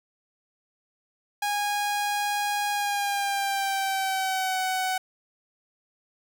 sawtooth tone with pitch glide, 822 to 749.4 Hz, G#5 to F#5, -18 to +22 cents, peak -21 dBFS, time 1.42-4.98 s, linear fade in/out 5 ms, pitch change -160 cents, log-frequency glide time 2.71-4.59 s, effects none

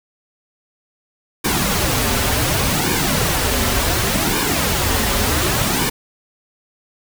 pink noise with flanger, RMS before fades -18 dBFS, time 1.44-5.9 s, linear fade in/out 10 ms, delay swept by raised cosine 1.5 to 6.4 ms, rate 0.68 Hz, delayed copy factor -0.65, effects none

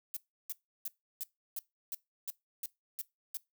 violet noise bursts, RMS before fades -38 dBFS, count 10, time 0.14-3.37 s, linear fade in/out 0 ms, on 26 ms, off 330 ms, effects noise-tail reverb RT60 0.2 s tail -21 dB re dry

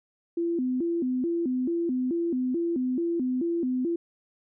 sine tone with vibrato, 293.7 Hz, D4, in tune, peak -24 dBFS, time 0.37-3.96 s, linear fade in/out 5 ms, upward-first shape square, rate 2.3 Hz, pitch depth 250 cents each way, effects none

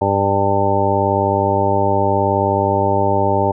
harmonic tone, 99.2 Hz, G2, 21 cents sharp, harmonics 1 / 2 / 3 / 4 / 5 / 6 / 8 / 9, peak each -21 / -25 / -25 / -21 / -24 / -20 / -21 / -19 dBFS, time 0.01-3.52 s, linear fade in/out 10 ms, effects none

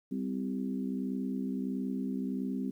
harmonic tone with a mistuned harmonic, 65.41 Hz, C2, in tune, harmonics 3 / 4 / 5 / 6, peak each -35 / -34 / -45 / -45 dBFS, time 0.11-2.71 s, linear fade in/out 10 ms, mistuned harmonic 4, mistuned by -26 cents, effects 11-bit

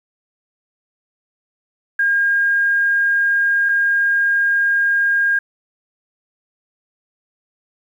sine tone pair in turn, 1617 / 1617 Hz, G#6 / G#6, -47 / -47 cents, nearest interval unison, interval 0 cents, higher neither, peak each -13 dBFS, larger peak neither, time 1.99-3.69 / 3.69-5.39 s, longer neither, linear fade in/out 5 ms, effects 8-bit

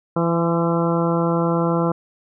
harmonic tone with a mistuned harmonic, 168.1 Hz, E3, 34 cents sharp, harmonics 1 / 2 / 3 / 4 / 5 / 6 / 7 / 8, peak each -20 / -23 / -23 / -29 / -30 / -28 / -32 / -30 dBFS, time 0.16-1.92 s, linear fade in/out 5 ms, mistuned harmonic 6, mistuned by +32 cents, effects none

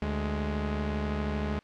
sawtooth tone pair together, 74 / 209.3 Hz, D2 / G#3, +14 / +14 cents, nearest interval octave + tritone, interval 1800 cents, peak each -27 / -28 dBFS, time 0.02-1.59 s, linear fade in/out 0 ms, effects white hiss -62 dBFS RMS until 1.63 s + low-pass 3000 Hz 12 dB/octave

